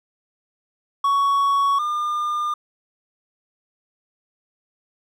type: tone pair in turn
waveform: triangle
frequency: 1117 / 1205.2 Hz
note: C#6 / D6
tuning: +13 / +44 cents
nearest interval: minor second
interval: 131 cents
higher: second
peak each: -14 / -19 dBFS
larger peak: first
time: 1.04-1.79 / 1.79-2.54 s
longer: neither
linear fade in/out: 5 ms
effects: none